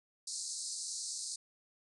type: band-pass noise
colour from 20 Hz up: white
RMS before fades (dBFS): -41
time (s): 0.27-1.36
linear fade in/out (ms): 5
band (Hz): 4100 to 9400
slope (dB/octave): 96
effects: none